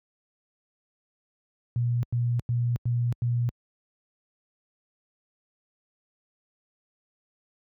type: tone bursts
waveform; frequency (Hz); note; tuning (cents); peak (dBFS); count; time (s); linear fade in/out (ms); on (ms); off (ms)
sine; 120; B2; -49; -22; 5; 1.76-3.49; 0; 270; 95
effects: high-pass 60 Hz 12 dB/octave